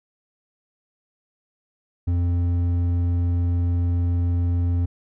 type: tone with hard clipping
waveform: sine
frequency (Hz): 87.31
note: F2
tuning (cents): 0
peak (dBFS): -20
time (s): 2.07-4.86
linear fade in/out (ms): 10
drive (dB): 6
effects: none